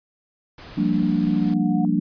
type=noise; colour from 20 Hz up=pink; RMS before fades=-41 dBFS; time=0.58-1.54 s; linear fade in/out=2 ms
type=tone with exponential growth; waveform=sine; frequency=727 Hz; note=F#5; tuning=31 cents flat; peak=-28 dBFS; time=0.7-1.85 s; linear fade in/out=1 ms; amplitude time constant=250 ms
type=chord; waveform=sine; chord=G minor seventh; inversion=third; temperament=equal with one note detuned; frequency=174.61 / 196 / 229.7 / 293.7 Hz; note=F3 / G3 / Bb3 / D4; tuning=0 / 0 / -25 / 0 cents; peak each=-23 dBFS; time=0.77-2 s; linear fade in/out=10 ms
effects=resampled to 11025 Hz